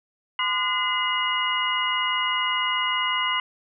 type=tone cluster; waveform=sine; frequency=1022 / 1203 / 1457 / 2046 / 2881 Hz; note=C6 / D6 / F#6 / C7 / F#7; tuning=-41 / +41 / -27 / -39 / -47 cents; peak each=-26 / -33 / -34 / -27 / -26 dBFS; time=0.39-3.4 s; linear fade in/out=2 ms; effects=none